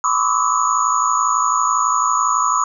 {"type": "tone cluster", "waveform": "sine", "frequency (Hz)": [1011, 1117, 1169, 1287, 6760], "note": ["B5", "C#6", "D6", "E6", "G#8"], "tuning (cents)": [40, 13, -8, -42, 30], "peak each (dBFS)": [-20, -21, -21, -19, -24], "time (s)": [0.04, 2.64], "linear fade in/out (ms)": 2, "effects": []}